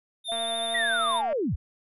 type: tone with vibrato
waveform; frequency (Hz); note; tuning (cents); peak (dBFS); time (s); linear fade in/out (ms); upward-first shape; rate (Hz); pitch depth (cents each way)
square; 3597; A7; +37; -30; 0.24-1.22; 50; sine; 13; 27
type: tone with pitch glide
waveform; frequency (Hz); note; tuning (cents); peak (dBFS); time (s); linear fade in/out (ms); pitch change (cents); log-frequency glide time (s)
sine; 683 to 678.7; F5 to F5; -39 to -50; -30; 0.28-1.22; 20; -11; 0.94-1.06
type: click train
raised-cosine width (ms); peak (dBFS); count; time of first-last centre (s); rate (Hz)
0.5; -26; 234; 0.32-1.329; 231
type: linear sweep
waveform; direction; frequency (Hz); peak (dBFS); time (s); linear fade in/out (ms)
sine; down; 1968 to 41.2; -24; 0.74-1.56; 10
effects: resampled to 32000 Hz